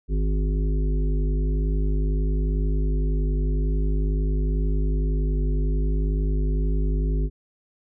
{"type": "harmonic tone with a mistuned harmonic", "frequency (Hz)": 51, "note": "G#1", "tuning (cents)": -31, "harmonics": [1, 3, 5, 7, 8], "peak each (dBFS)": [-20, -30, -34, -37, -38], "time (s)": [0.08, 7.3], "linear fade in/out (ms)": 50, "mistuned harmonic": 1, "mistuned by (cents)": -16, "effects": []}